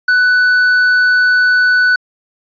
triangle tone with tanh clipping, 1490 Hz, F#6, 12 cents sharp, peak -9 dBFS, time 0.08-1.96 s, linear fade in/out 5 ms, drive 10 dB, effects resampled to 11025 Hz

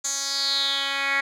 10% pulse tone with band-pass filter sweep, 276.6 Hz, C#4, 4 cents flat, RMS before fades -25 dBFS, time 0.04-1.21 s, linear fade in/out 10 ms, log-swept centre 6800 to 2100 Hz, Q 5.3, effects none

